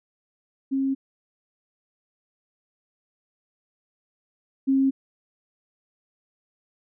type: tone pair in turn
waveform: sine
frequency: 270 / 269.1 Hz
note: C#4 / C4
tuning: -45 / +49 cents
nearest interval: unison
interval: 6 cents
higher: first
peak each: -21 / -17 dBFS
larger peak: second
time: 0.71-0.95 / 4.67-4.91 s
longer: neither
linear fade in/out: 20 ms
effects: none